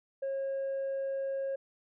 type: tone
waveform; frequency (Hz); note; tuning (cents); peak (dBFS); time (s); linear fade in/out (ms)
sine; 543; C#5; -36; -29; 0.22-1.56; 10
effects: tanh soft clip ceiling -30 dBFS